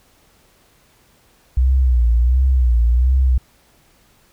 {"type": "tone with vibrato", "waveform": "sine", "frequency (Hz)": 61.74, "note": "B1", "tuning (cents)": 0, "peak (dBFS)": -10, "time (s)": [1.57, 3.38], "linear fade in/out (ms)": 5, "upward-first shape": "sine", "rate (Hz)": 1.4, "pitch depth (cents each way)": 110, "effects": ["tanh soft clip ceiling -6 dBFS", "pink hiss -55 dBFS RMS until 4.32 s"]}